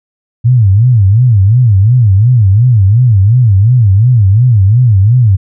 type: tone with vibrato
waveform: sine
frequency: 110 Hz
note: A2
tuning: in tune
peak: -3 dBFS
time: 0.44-5.37 s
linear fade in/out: 20 ms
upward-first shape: sine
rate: 2.8 Hz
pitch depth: 260 cents each way
effects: none